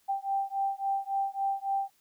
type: beating tone pair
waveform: sine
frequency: 784 / 787.6 Hz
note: G5 / G5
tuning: 0 / +8 cents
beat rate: 3.6 Hz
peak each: -31 dBFS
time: 0.08-1.9 s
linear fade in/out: 20 ms
effects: white hiss -68 dBFS RMS until 2 s